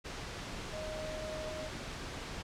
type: tone in noise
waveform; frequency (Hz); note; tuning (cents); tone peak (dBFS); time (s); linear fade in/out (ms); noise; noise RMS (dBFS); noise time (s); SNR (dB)
sine; 622.3; D#5; 0; -40; 0.72-1.69; 20; pink; -42; 0.04-2.43; -1
effects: low-pass 6000 Hz 12 dB/octave